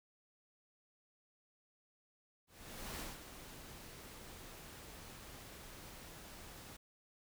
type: noise with ADSR envelope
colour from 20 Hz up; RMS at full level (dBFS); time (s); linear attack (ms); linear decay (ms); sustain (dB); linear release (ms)
pink; -44; 2.47-6.77; 520; 190; -9; 11
effects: none